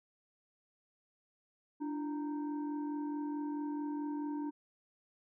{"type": "tone with frequency modulation", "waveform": "sine", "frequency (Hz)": 293.7, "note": "D4", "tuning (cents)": 0, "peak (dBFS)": -35, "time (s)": [1.8, 4.51], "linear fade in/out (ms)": 20, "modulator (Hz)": 632, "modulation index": 0.56, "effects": []}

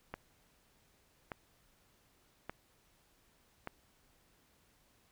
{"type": "click train", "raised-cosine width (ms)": 0.5, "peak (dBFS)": -25, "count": 4, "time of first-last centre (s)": [0.14, 3.674], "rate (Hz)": 0.849, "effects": ["pink hiss -70 dBFS RMS until 5.11 s"]}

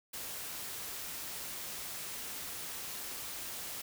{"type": "noise", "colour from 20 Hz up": "white", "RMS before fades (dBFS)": -42, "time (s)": [0.13, 3.82], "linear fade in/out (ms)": 10, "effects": []}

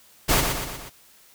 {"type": "noise with echo", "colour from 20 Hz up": "pink", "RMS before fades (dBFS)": -19, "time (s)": [0.28, 0.42], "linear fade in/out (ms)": 20, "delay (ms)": 120, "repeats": 4, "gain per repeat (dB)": -5, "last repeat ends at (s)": 0.9, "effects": ["white hiss -54 dBFS RMS until 1.34 s"]}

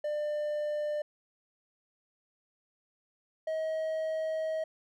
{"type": "tone pair in turn", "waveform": "triangle", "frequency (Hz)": [597, 634.8], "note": ["D5", "D#5"], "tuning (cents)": [28, 35], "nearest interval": "minor second", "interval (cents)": 107, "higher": "second", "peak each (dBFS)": -28, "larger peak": "neither", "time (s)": [[0.04, 1.02], [3.47, 4.64]], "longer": "second", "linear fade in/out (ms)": 5, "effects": []}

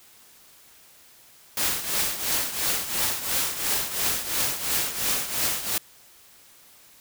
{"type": "noise with tremolo", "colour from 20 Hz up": "white", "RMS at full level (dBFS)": -23, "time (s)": [1.57, 5.78], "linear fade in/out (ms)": 2, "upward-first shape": "triangle", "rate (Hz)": 2.9, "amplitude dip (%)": 75, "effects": ["white hiss -53 dBFS RMS until 7 s"]}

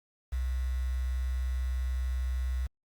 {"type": "tone with quantisation", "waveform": "sine", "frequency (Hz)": 63.4, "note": "B1", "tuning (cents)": 46, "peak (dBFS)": -28, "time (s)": [0.32, 2.67], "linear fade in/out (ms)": 10, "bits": 8, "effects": ["Opus 48 kbps"]}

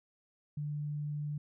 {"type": "tone", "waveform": "sine", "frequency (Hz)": 147.9, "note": "D3", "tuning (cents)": 13, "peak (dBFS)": -34, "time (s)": [0.57, 1.38], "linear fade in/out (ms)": 5, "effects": []}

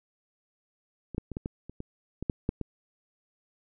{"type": "clicks", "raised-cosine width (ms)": 3, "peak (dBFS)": [-25, -16, -24, -19, -19, -28, -24, -21, -13, -13, -19], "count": 11, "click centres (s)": [1.147, 1.181, 1.317, 1.369, 1.459, 1.696, 1.804, 2.226, 2.298, 2.491, 2.613], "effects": []}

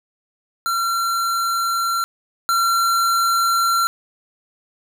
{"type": "tone pair in turn", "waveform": "square", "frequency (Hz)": [1365, 1365], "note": ["F6", "F6"], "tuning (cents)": [-40, -40], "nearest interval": "unison", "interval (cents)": 0, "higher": "neither", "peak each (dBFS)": [-19, -16], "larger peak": "second", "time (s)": [[0.66, 2.04], [2.49, 3.87]], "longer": "neither", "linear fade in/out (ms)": 0, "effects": []}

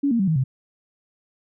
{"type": "tone with pitch steps", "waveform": "sine", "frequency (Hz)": [282, 233.1, 192.61, 159.18, 131.56], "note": ["C#4", "A#3", "G3", "D#3", "C3"], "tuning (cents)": [30, 0, -30, 40, 10], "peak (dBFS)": -17, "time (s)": [0.03, 0.44], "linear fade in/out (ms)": 10, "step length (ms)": 82, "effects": []}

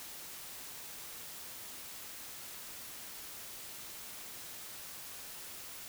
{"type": "silence", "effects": ["white hiss -47 dBFS RMS until 5.88 s"]}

